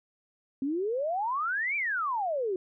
sine exponential two-way sweep, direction up then down, 260.4 to 2400 to 356.7 Hz, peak -27 dBFS, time 0.62-2.56 s, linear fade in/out 2 ms, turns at 1.76 s, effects none

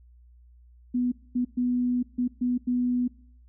sine tone bursts at uneven times, 246.9 Hz, B3, in tune, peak -22 dBFS, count 6, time 0.94-1.12 / 1.35-1.45 / 1.57-2.03 / 2.18-2.28 / 2.41-2.58 / 2.67-3.08 s, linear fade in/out 10 ms, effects noise-tail reverb RT60 0.6 s tail -22 dB re dry + added 60 Hz sine -51 dBFS peak until 3.48 s

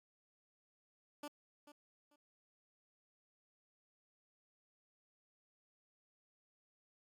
15% pulse tone with echo, 293.3 Hz, D4, 2 cents flat, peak -38 dBFS, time 1.23-1.28 s, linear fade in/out 5 ms, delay 440 ms, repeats 2, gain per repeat -13 dB, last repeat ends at 2.16 s, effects AAC 64 kbps

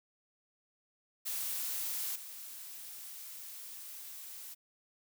blue noise with level steps, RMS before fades -37 / -47 dBFS, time 1.25-4.55 s, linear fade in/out 20 ms, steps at 2.15 s, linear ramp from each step 10 ms, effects none

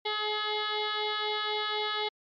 sine tone with frequency modulation, 1274 Hz, D#6, 41 cents sharp, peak -28 dBFS, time 0.05-2.09 s, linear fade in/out 10 ms, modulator 424 Hz, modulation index 6.4, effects MP3 64 kbps

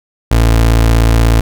30% pulse tone, 56.5 Hz, A1, 47 cents sharp, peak -4 dBFS, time 0.31-1.41 s, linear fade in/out 5 ms, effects none

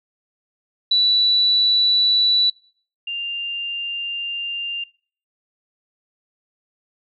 sine tone pair in turn, 3951 / 2794 Hz, B7 / F7, 0 / 0 cents, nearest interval tritone, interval 600 cents, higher first, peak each -13 / -24 dBFS, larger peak first, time 0.91-2.5 / 3.07-4.84 s, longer second, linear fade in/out 5 ms, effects noise-tail reverb RT60 0.5 s tail -24 dB re dry

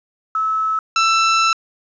sine / sawtooth tone pair in turn, 1300 / 1330.4 Hz, E6 / E6, -24 / +16 cents, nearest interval unison, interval 40 cents, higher second, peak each -16 / -9 dBFS, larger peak second, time 0.35-0.79 / 0.96-1.53 s, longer second, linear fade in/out 2 ms, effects resampled to 16000 Hz + 8-bit

